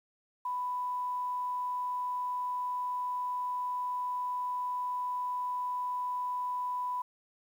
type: tone with quantisation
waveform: sine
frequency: 993 Hz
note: B5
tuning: 9 cents sharp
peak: -31 dBFS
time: 0.45-7.02 s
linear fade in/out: 5 ms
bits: 10
effects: none